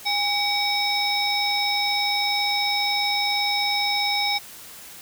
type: harmonic tone with a mistuned harmonic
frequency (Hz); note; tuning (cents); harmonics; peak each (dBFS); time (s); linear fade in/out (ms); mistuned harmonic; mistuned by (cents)
757; F#5; +39; 1 / 3 / 5 / 7; -26 / -26 / -26 / -26; 0.05-4.39; 20; 1; +130
effects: white hiss -42 dBFS RMS until 5.01 s